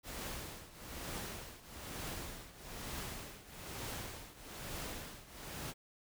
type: noise with tremolo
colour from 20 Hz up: pink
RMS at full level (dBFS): -42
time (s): 0.03-5.74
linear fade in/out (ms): 50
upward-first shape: triangle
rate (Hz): 1.1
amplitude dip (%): 85
effects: none